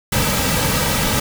pink noise with comb filter, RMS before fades -18 dBFS, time 0.12-1.2 s, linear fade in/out 5 ms, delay 2.8 ms, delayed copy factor -0.6, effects none

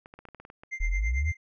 clicks, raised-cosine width 0.5 ms, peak -31 dBFS, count 10, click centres 0.059 / 0.139 / 0.19 / 0.253 / 0.287 / 0.347 / 0.4 / 0.451 / 0.501 / 0.635 s
triangle tone with tremolo, 2093 Hz, C7, in tune, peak -28 dBFS, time 0.71-1.37 s, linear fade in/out 20 ms, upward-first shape triangle, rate 9 Hz, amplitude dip 100%
sine exponential sweep, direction up, 36.71 to 85.5 Hz, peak -24 dBFS, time 0.8-1.32 s, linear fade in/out 10 ms
effects resampled to 16000 Hz

